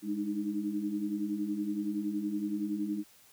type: tone cluster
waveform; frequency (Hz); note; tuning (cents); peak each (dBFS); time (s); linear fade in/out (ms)
sine; 206.1 / 301.6 / 312.3; G#3 / D4 / D#4; -13 / +46 / +7; -35 / -37 / -34; 0.02-3.04; 50
effects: white hiss -60 dBFS RMS until 3.32 s